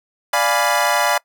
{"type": "chord", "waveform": "25% pulse", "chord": "D diminished seventh", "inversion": "none", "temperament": "equal", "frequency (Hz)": [587.3, 698.5, 830.6, 987.8], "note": ["D5", "F5", "Ab5", "Cb6"], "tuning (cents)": [0, 0, 0, 0], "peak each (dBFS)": -17, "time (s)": [0.33, 1.18], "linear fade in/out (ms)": 5, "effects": ["noise-tail reverb RT60 0.1 s tail -23 dB re dry"]}